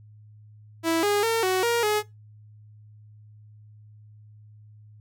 sawtooth tone with pitch steps, 328.9 / 410.6 / 454.9 / 372.7 / 470.6 / 421.9 Hz, E4 / G#4 / A#4 / F#4 / A#4 / G#4, -4 / -20 / -42 / +13 / +16 / +27 cents, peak -17 dBFS, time 0.83-2.03 s, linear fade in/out 50 ms, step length 200 ms, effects noise-tail reverb RT60 0.2 s tail -20 dB re dry + added 106 Hz sine -47 dBFS peak until 5 s

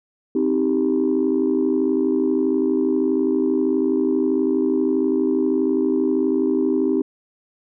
sine chord, C minor, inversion none, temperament just, 261.6 / 314 / 392.4 Hz, C4 / Eb4 / G4, 0 / +16 / +2 cents, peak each -20 dBFS, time 0.35-7.02 s, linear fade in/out 5 ms, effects tanh soft clip ceiling -10 dBFS

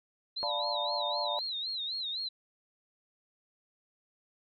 sine tone with vibrato, 3954 Hz, B7, 1 cent sharp, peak -33 dBFS, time 0.36-2.29 s, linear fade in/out 10 ms, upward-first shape sine, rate 3.9 Hz, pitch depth 140 cents each way
sine chord, B half-diminished seventh, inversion first, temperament equal, 587.3 / 698.5 / 880 / 987.8 Hz, D5 / F5 / A5 / B5, 0 / 0 / 0 / 0 cents, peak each -36 / -38 / -37 / -38 dBFS, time 0.43-1.39 s, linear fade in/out 0 ms
effects none

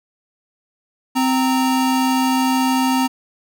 square tone pair together, 260.1 / 927 Hz, C4 / A#5, -10 / -10 cents, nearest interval octave + minor seventh, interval 2200 cents, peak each -17 / -21 dBFS, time 1.15-3.08 s, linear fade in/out 20 ms, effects none

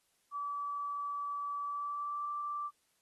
sine tone with pitch glide, 1151 to 1171.8 Hz, D6 to D6, -35 to -4 cents, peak -35 dBFS, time 0.31-2.71 s, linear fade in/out 50 ms, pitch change +31 cents, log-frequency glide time 1.63-2.29 s, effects white hiss -75 dBFS RMS until 3.01 s + AAC 32 kbps

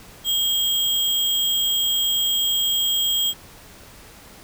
sine tone with sample-and-hold, 3238 Hz, G#7, 45 cents flat, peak -18 dBFS, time 0.24-3.34 s, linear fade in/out 50 ms, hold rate 11025 Hz, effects pink hiss -45 dBFS RMS until 4.43 s

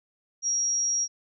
sine tone, 5660 Hz, F8, 22 cents sharp, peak -23 dBFS, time 0.42-1.08 s, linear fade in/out 50 ms, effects none

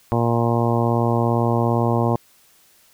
harmonic tone, 117.5 Hz, A#2, 14 cents sharp, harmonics 1 / 2 / 3 / 4 / 5 / 6 / 7 / 8 / 9, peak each -20 / -23 / -25 / -26 / -27 / -28 / -28 / -29 / -30 dBFS, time 0.12-2.16 s, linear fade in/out 0 ms, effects white hiss -55 dBFS RMS until 2.93 s

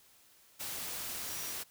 sine tone in noise, 5770 Hz, F#8, 44 cents flat, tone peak -47 dBFS, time 1.27-1.54 s, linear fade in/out 20 ms, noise white, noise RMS -40 dBFS, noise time 0.59-1.64 s, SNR -10 dB, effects white hiss -63 dBFS RMS until 1.7 s

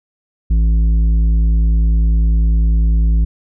sine tone with tanh clipping, 55 Hz, A1, in tune, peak -11 dBFS, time 0.5-3.25 s, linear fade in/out 10 ms, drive 8 dB, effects none

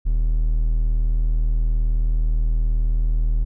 triangle tone, 39.45 Hz, D#1, 25 cents sharp, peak -14 dBFS, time 0.05-3.45 s, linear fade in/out 20 ms, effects none

